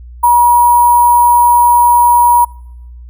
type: tone with sample-and-hold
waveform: sine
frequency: 960 Hz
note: B5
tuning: 49 cents flat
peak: -4 dBFS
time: 0.23-2.45 s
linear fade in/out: 10 ms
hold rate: 11025 Hz
effects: noise-tail reverb RT60 0.9 s tail -26 dB re dry + added 60 Hz sine -29 dBFS peak until 3.09 s